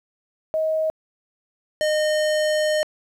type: tone pair in turn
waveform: sine / square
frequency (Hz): 632 / 612.6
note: D#5 / D#5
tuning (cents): +27 / -27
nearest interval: minor second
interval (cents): 54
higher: first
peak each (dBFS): -19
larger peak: neither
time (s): 0.54-0.9 / 1.81-2.83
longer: second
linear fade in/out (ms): 0
effects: low-pass 9000 Hz 12 dB/octave + 9-bit